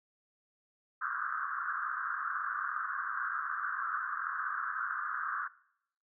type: band-pass noise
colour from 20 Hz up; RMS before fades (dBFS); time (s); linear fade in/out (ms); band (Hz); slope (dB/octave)
white; -36; 1.01-5.48; 10; 1100 to 1600; 96
effects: noise-tail reverb RT60 0.7 s tail -20 dB re dry